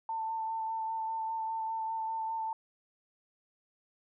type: tone with vibrato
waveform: sine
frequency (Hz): 892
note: A5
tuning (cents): +23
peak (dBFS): -32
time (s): 0.09-2.53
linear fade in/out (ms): 2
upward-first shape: sine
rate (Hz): 5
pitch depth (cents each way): 16
effects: none